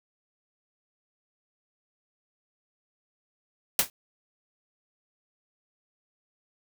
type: noise with exponential decay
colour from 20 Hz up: white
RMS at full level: -17 dBFS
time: 3.79-3.9 s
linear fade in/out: 1 ms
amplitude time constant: 23 ms
effects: none